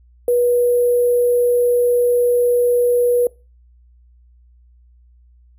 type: tone with sample-and-hold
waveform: sine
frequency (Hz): 486.3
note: B4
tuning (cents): -27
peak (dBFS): -12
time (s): 0.28-3.27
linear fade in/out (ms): 2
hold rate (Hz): 11025
effects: noise-tail reverb RT60 0.3 s tail -23 dB re dry + added 60 Hz sine -47 dBFS peak until 5.58 s